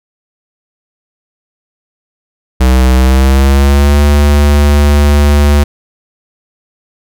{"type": "tone with pitch glide", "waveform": "square", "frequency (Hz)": [64, 72.67], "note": ["C2", "D2"], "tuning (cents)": [-38, -18], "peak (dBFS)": -5, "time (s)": [2.6, 5.64], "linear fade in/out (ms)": 10, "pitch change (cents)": 220, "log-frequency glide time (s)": [2.96, 4], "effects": []}